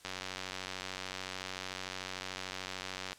click train, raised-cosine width 0.2 ms, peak -21 dBFS, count 289, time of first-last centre 0.05-3.13 s, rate 93.5 Hz, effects white hiss -59 dBFS RMS until 3.18 s + low-pass 9000 Hz 12 dB/octave

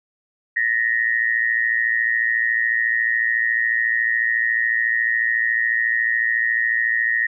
sine tone with amplitude modulation, 1864.7 Hz, A#6, in tune, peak -13 dBFS, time 0.56-7.27 s, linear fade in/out 10 ms, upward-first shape sine, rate 114 Hz, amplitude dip 85%, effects none

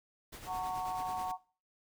pink noise with tremolo, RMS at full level -47 dBFS, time 0.32-1.32 s, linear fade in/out 10 ms, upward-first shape sine, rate 9.3 Hz, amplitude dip 50%
sine chord, F# major, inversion none, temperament equal with one note detuned, 740 / 912.6 / 1108.7 Hz, F#5 / A#5 / C#6, 0 / -37 / 0 cents, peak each -36 / -39 / -41 dBFS, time 0.46-1.38 s, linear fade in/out 50 ms
effects noise-tail reverb RT60 0.4 s tail -20 dB re dry

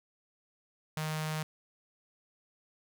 sawtooth tone with notch filter, 155.56 Hz, D#3, in tune, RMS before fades -35 dBFS, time 0.97-1.43 s, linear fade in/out 2 ms, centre 320 Hz, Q 0.58, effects none

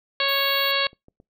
harmonic tone, 553 Hz, C#5, 4 cents flat, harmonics 1 / 2 / 3 / 4 / 5 / 6 / 7 / 8, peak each -28 / -28 / -28 / -28 / -28 / -28 / -28 / -28 dBFS, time 0.2-0.87 s, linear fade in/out 2 ms
sine tone, 14520 Hz, A#9, 47 cents flat, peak -32 dBFS, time 0.28-0.72 s, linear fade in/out 10 ms
clicks, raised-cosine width 2 ms, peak -36 dBFS, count 4, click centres 0.869 / 0.931 / 1.084 / 1.201 s
effects noise-tail reverb RT60 0.2 s tail -25 dB re dry

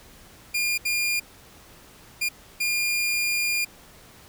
sawtooth tone bursts at uneven times, 2413 Hz, D7, 46 cents sharp, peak -19 dBFS, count 4, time 0.54-0.78 / 0.85-1.2 / 2.21-2.29 / 2.6-3.65 s, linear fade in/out 10 ms, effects pink hiss -50 dBFS RMS until 4.28 s

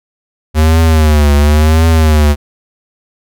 square tone with vibrato, 76.7 Hz, D#2, 24 cents flat, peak -6 dBFS, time 0.54-2.36 s, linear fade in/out 50 ms, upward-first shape triangle, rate 0.94 Hz, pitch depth 120 cents each way, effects none

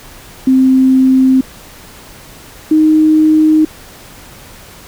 sine tone pair in turn, 261.6 / 311.1 Hz, C4 / D#4, 0 / 0 cents, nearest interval minor third, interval 300 cents, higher second, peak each -5 dBFS, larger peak neither, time 0.47-1.41 / 2.71-3.65 s, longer neither, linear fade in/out 5 ms, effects pink hiss -36 dBFS RMS until 4.87 s

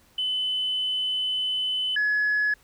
sine tone pair in turn, 3020 / 1694.9 Hz, F#7 / G#6, +35 / +35 cents, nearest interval minor seventh, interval 1000 cents, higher first, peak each -23 / -19 dBFS, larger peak second, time 0.18-1.96 / 1.96-2.54 s, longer first, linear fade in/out 5 ms, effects tanh soft clip ceiling -18 dBFS + pink hiss -59 dBFS RMS until 2.63 s

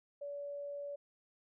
sine tone, 572 Hz, D5, 46 cents flat, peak -40 dBFS, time 0.21-0.96 s, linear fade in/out 10 ms, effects none

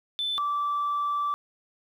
sine tone pair in turn, 3520 / 1163.5 Hz, A7 / D6, 0 / -17 cents, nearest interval octave + perfect fifth, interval 1917 cents, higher first, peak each -25 / -23 dBFS, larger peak second, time 0.19-0.38 / 0.38-1.34 s, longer second, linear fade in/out 0 ms, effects tanh soft clip ceiling -22 dBFS + 10-bit

